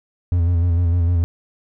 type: tone with vibrato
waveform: triangle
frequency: 86.1 Hz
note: F2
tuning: 24 cents flat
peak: -12 dBFS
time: 0.32-1.24 s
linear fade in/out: 0 ms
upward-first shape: square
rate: 6.6 Hz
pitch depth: 40 cents each way
effects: none